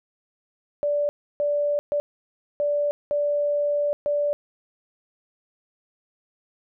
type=tone bursts at uneven times; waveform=sine; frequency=583 Hz; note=D5; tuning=13 cents flat; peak=-20 dBFS; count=6; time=0.83-1.09 / 1.4-1.79 / 1.92-2 / 2.6-2.91 / 3.11-3.93 / 4.06-4.33 s; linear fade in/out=0 ms; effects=none